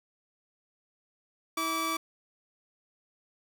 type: tone pair together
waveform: sawtooth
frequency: 324.1 / 1155 Hz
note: E4 / D6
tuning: -29 / -29 cents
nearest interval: octave + minor seventh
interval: 2200 cents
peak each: -31 / -26 dBFS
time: 1.57-1.97 s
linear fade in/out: 5 ms
effects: none